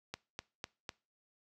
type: click train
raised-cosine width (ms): 0.2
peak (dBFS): -22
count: 4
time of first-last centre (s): 0.14-0.892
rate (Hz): 3.99
effects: noise-tail reverb RT60 0.3 s tail -22 dB re dry + high-pass 60 Hz 12 dB/octave